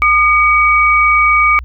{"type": "tone pair together", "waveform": "sine", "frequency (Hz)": [1217, 2264], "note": ["D#6", "C#7"], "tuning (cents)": [-39, 36], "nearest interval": "major seventh", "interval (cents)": 1075, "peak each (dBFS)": -10, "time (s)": [0.02, 1.59], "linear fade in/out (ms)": 0, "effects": ["added 61 Hz sine -25 dBFS peak until 1.64 s"]}